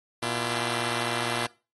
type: tone pair together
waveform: 5% pulse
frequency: 119.62 / 338.9 Hz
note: A#2 / E4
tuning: +45 / +48 cents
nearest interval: octave + tritone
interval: 1803 cents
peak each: -18 / -19 dBFS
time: 0.22-1.47 s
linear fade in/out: 10 ms
effects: noise-tail reverb RT60 0.3 s tail -22 dB re dry + AAC 32 kbps